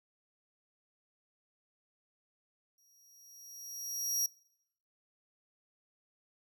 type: tone with exponential growth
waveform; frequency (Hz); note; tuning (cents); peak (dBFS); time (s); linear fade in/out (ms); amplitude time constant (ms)
sawtooth; 5680; F8; +28; -26; 2.78-4.26; 2; 320
effects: noise-tail reverb RT60 0.8 s tail -23 dB re dry